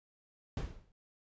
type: noise with exponential decay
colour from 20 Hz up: brown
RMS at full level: -31 dBFS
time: 0.57-0.92 s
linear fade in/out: 2 ms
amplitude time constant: 75 ms
effects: resampled to 16000 Hz